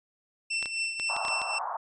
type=tone with tremolo; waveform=sawtooth; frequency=2687 Hz; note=E7; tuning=33 cents sharp; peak=-23 dBFS; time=0.5-1.59 s; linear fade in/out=10 ms; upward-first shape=triangle; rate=3.9 Hz; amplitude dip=65%
type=clicks; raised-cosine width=0.2 ms; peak=-19 dBFS; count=7; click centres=0.627 / 0.658 / 0.998 / 1.165 / 1.251 / 1.283 / 1.417 s
type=band-pass noise; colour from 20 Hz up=white; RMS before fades=-34 dBFS; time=1.09-1.77 s; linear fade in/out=5 ms; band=660 to 1200 Hz; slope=48 dB/octave
effects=resampled to 22050 Hz